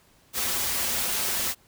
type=noise with comb filter; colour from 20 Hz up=white; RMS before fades=-27 dBFS; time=0.33-1.55 s; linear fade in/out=50 ms; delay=6.6 ms; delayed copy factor=-0.65; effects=pink hiss -60 dBFS RMS until 1.67 s